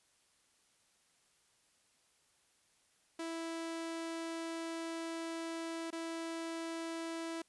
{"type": "tone with dropouts", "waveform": "sawtooth", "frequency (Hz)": 329.6, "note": "E4", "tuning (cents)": 0, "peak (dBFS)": -35, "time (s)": [3.19, 7.42], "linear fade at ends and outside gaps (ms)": 5, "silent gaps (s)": [5.905, 5.927], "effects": ["white hiss -72 dBFS RMS until 7.48 s", "resampled to 24000 Hz"]}